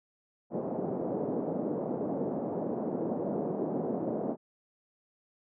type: band-pass noise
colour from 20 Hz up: pink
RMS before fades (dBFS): -33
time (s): 0.5-4.37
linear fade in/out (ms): 50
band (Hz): 190 to 660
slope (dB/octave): 24
effects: none